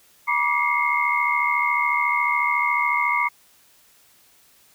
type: tone cluster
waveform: sine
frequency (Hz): 964 / 1166 / 2101 / 2175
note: B5 / D6 / C7 / C#7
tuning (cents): -42 / -13 / +7 / -33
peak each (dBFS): -24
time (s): 0.27-3.29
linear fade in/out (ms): 20
effects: white hiss -56 dBFS RMS until 4.74 s